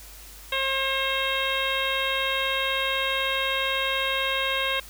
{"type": "harmonic tone", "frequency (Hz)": 536, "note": "C5", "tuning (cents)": 42, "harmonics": [1, 2, 3, 4, 5, 6, 7], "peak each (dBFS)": [-31, -31, -31, -31, -31, -31, -31], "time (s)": [0.52, 4.8], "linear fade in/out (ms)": 5, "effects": ["added 50 Hz sine -46 dBFS peak until 4.89 s", "white hiss -46 dBFS RMS until 4.89 s"]}